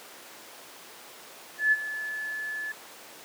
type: tone with ADSR envelope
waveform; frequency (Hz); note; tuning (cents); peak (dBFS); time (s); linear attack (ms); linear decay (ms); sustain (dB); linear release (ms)
sine; 1727; A6; -33; -17; 1.58-2.72; 140; 35; -14; 4
effects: pink hiss -46 dBFS RMS until 3.24 s + high-pass 400 Hz 12 dB/octave